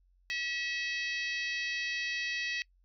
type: harmonic tone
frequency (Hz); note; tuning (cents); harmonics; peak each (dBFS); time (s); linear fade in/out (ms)
645; E5; -38; 3 / 4 / 5 / 6 / 7 / 8 / 9; -36 / -37 / -43 / -44 / -43 / -49 / -49; 0.3-2.62; 0
effects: noise-tail reverb RT60 0.1 s tail -24 dB re dry + added 45 Hz sine -64 dBFS peak until 2.84 s